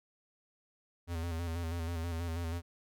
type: tone with vibrato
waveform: square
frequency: 83.9 Hz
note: E2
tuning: 31 cents sharp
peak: -35 dBFS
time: 1.07-2.62 s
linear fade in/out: 50 ms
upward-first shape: square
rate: 6.2 Hz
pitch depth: 45 cents each way
effects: none